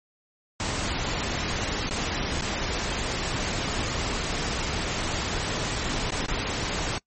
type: noise with dropouts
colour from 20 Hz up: pink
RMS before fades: -28 dBFS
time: 0.6-6.98 s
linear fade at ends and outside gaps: 0 ms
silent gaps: 1.893-1.909 / 2.411-2.422 / 6.106-6.121 / 6.261-6.283 s
effects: noise-tail reverb RT60 0.1 s tail -25 dB re dry + MP3 32 kbps